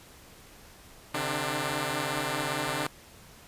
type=tone cluster; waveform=5% pulse; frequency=133.4 / 150.8 / 296.8 Hz; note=C3 / D3 / D4; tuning=+34 / +46 / +18 cents; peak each=-22 dBFS; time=1.14-2.87 s; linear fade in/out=5 ms; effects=pink hiss -52 dBFS RMS until 3.47 s + resampled to 32000 Hz